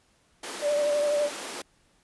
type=high-pass noise; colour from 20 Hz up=pink; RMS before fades=-37 dBFS; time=0.43-1.62 s; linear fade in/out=5 ms; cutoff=280 Hz; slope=24 dB/octave
type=tone with vibrato; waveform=sine; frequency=587.3 Hz; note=D5; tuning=in tune; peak=-22 dBFS; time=0.61-1.3 s; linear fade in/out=50 ms; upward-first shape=triangle; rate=12 Hz; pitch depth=31 cents each way
effects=pink hiss -65 dBFS RMS until 2.03 s + resampled to 24000 Hz